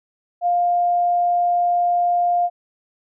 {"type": "tone", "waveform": "sine", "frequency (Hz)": 703, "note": "F5", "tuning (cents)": 11, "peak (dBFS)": -15, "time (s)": [0.41, 2.5], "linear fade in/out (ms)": 50, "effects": []}